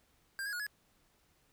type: tone with pitch steps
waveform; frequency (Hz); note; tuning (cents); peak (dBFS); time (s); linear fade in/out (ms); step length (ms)
square; 1593 / 1656 / 1446 / 1687; G6 / G#6 / F#6 / G#6; +27 / -5 / -40 / +27; -37; 0.39-0.666; 0; 69
effects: pink hiss -71 dBFS RMS until 1.52 s